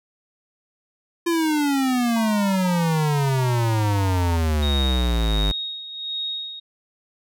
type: exponential sweep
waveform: square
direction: down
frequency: 344.9 to 49 Hz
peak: -19 dBFS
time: 1.26-5.52 s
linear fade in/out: 10 ms
type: tone with pitch glide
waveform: sine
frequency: 932.3 to 910.5 Hz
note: A#5 to A#5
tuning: 0 to -41 cents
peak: -29 dBFS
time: 2.16-4.37 s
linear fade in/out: 5 ms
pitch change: -41 cents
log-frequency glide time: 3.93-4.24 s
type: tone with tremolo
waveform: sine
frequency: 3747 Hz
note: A#7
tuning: 8 cents sharp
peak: -24 dBFS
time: 4.62-6.6 s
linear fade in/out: 10 ms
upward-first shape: sine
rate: 1.4 Hz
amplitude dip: 65%
effects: none